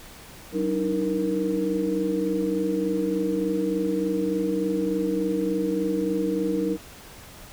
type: tone cluster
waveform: sine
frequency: 190.2 / 293.3 / 316.7 / 469.4 Hz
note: F#3 / D4 / D#4 / A#4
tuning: +48 / -2 / +31 / +12 cents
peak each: -29 / -30 / -26 / -27 dBFS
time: 0.52-6.78 s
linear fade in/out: 50 ms
effects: pink hiss -45 dBFS RMS until 7.52 s